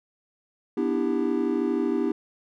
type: chord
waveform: triangle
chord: E minor seventh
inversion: second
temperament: just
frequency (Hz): 247.2 / 296.7 / 329.6 / 395.6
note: B3 / D4 / E4 / G4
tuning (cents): +2 / +18 / 0 / +16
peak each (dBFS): -26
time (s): 0.77-2.12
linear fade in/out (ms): 5
effects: none